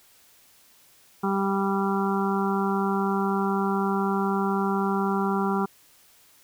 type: harmonic tone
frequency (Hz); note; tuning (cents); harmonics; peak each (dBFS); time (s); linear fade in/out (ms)
196; G3; 0; 1 / 2 / 4 / 5 / 6 / 7; -25 / -28 / -31 / -32 / -33 / -33; 1.23-5.66; 10
effects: white hiss -57 dBFS RMS until 6.43 s